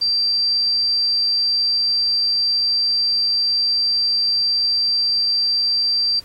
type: tone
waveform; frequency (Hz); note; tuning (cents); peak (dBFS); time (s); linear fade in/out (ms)
sine; 4699; D8; 0; -15; 0.01-6.2; 10
effects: pink hiss -47 dBFS RMS until 6.24 s + MP3 64 kbps